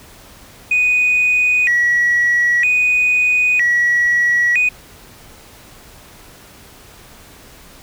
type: tone with vibrato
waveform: sine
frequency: 2188 Hz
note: C#7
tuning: 23 cents flat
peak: -10 dBFS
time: 0.71-4.69 s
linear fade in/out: 5 ms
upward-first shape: square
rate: 0.52 Hz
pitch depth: 220 cents each way
effects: tanh soft clip ceiling -8 dBFS + pink hiss -42 dBFS RMS until 7.82 s